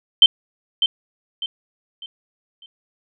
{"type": "tone with echo", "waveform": "sine", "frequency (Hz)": 3112, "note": "G7", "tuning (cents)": -13, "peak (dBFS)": -5, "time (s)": [0.22, 0.26], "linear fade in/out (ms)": 2, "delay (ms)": 600, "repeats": 4, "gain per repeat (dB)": -9, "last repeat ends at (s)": 2.66, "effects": []}